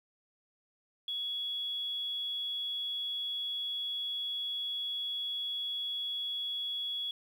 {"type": "tone", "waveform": "sine", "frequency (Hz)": 3360, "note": "G#7", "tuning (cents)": 19, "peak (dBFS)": -33, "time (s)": [1.08, 7.11], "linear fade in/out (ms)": 2, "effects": ["10-bit"]}